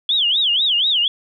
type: tone with vibrato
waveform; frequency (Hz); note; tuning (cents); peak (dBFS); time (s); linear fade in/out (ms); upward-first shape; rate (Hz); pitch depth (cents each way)
sine; 3282; G#7; -21; -14; 0.09-1.08; 2; sine; 4.1; 270
effects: none